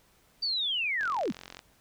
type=linear sweep; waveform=sine; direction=down; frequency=4684 to 152.7 Hz; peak=-27 dBFS; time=0.42-1.32 s; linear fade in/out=10 ms
type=click train; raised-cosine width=0.2 ms; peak=-25 dBFS; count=27; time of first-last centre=1.01-1.592 s; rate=44.7 Hz
effects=pink hiss -64 dBFS RMS until 1.8 s